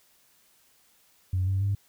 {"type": "tone with pitch steps", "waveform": "sine", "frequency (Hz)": [92.5, 96.15, 99.94], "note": ["F#2", "G2", "G2"], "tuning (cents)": [0, -33, 34], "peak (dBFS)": -22, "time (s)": [1.33, 1.75], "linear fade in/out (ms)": 5, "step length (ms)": 140, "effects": ["tanh soft clip ceiling -19 dBFS", "white hiss -63 dBFS RMS until 1.88 s"]}